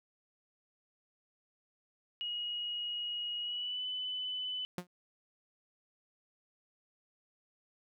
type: tone with pitch glide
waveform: sine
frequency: 2893 to 3005 Hz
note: F#7 to F#7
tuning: -40 to +26 cents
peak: -35 dBFS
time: 2.21-4.65 s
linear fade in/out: 0 ms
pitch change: +66 cents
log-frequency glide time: 3.41-3.84 s
type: tone with exponential decay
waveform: sawtooth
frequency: 178.5 Hz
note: F3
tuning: 38 cents sharp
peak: -29 dBFS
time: 4.78-4.87 s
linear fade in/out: 2 ms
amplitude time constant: 19 ms
effects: none